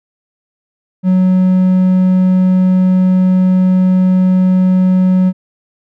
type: tone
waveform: triangle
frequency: 185 Hz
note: F#3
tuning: in tune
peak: -5 dBFS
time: 1.03-5.33 s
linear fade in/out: 50 ms
effects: none